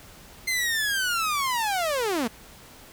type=linear sweep; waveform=sawtooth; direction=down; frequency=2093 to 209.5 Hz; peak=-20 dBFS; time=0.47-2.28 s; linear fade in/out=10 ms; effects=pink hiss -48 dBFS RMS until 2.92 s